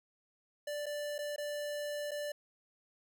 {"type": "tone with dropouts", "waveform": "square", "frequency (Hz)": 587.3, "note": "D5", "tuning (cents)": 0, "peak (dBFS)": -37, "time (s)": [0.67, 2.32], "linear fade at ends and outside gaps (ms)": 5, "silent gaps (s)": [[0.859, 0.864], [1.182, 1.188], [1.362, 1.38], [2.11, 2.115]], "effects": []}